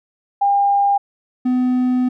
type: tone pair in turn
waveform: sine / triangle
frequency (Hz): 803 / 251.8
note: G5 / B3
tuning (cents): +41 / +34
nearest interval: octave + minor sixth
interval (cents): 2007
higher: first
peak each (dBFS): -12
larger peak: neither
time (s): 0.41-0.98 / 1.45-2.09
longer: second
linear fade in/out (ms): 10
effects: none